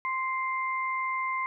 sine tone pair together, 1046.5 / 2093 Hz, C6 / C7, 0 / 0 cents, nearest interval octave, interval 1200 cents, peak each -29 / -32 dBFS, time 0.05-1.46 s, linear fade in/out 0 ms, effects none

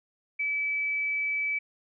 sine tone, 2300 Hz, D7, 37 cents flat, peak -26 dBFS, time 0.39-1.59 s, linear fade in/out 10 ms, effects none

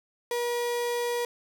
35% pulse tone, 479.8 Hz, A#4, 50 cents sharp, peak -25 dBFS, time 0.31-1.25 s, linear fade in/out 2 ms, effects 10-bit

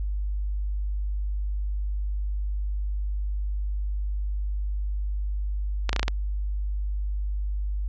clicks, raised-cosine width 0.2 ms, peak -7 dBFS, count 6, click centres 5.893 / 5.93 / 5.963 / 5.995 / 6.03 / 6.081 s, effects added 50 Hz sine -25 dBFS peak until 7.88 s + low-pass 5000 Hz 12 dB/octave

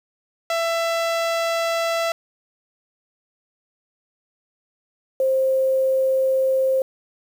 sawtooth / sine tone pair in turn, 667 / 528 Hz, E5 / C5, +20 / +16 cents, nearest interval major third, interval 404 cents, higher first, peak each -16 dBFS, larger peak neither, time 0.5-2.12 / 5.2-6.82 s, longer neither, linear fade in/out 2 ms, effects low-pass 7000 Hz 12 dB/octave + 7-bit

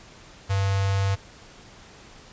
square tone with notch filter, 98 Hz, G2, in tune, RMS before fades -23 dBFS, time 0.49-1.16 s, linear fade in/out 20 ms, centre 290 Hz, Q 1, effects pink hiss -48 dBFS RMS until 2.32 s + resampled to 16000 Hz

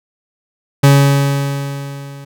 40% pulse tone with level ramp, 140 Hz, C#3, 18 cents sharp, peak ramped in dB -3 to -30 dBFS, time 0.83-2.25 s, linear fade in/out 10 ms, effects none

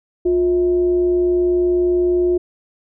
sine tone with frequency modulation, 355.9 Hz, F4, 33 cents sharp, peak -13 dBFS, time 0.25-2.38 s, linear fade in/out 10 ms, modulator 292 Hz, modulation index 0.25, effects none

